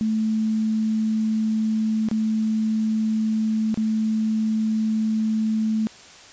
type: tone with dropouts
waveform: sine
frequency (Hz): 218.9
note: A3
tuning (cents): -9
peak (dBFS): -19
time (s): 0.01-5.87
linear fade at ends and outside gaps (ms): 0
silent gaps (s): 2.087-2.113 / 3.743-3.774
effects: white hiss -45 dBFS RMS until 6.32 s + resampled to 16000 Hz